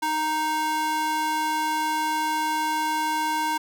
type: tone with high-pass filter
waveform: square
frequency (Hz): 311.1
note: D#4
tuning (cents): 0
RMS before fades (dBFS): -25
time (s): 0.02-3.58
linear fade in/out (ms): 10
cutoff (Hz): 700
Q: 8.6
effects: none